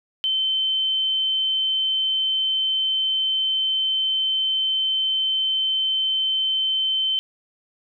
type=tone; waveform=sine; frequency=3083 Hz; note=G7; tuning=29 cents flat; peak=-19 dBFS; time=0.24-7.19 s; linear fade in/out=0 ms; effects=none